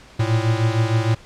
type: beating tone pair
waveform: square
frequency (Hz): 110 / 116.5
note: A2 / A#2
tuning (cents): 0 / -1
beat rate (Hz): 6.5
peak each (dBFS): -19 / -22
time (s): 0.19-1.15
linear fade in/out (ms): 10
effects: pink hiss -46 dBFS RMS until 1.25 s + low-pass 6000 Hz 12 dB/octave